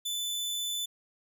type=tone; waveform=sawtooth; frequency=3505 Hz; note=A7; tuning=7 cents flat; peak=-28 dBFS; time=0.05-0.86 s; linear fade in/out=10 ms; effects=none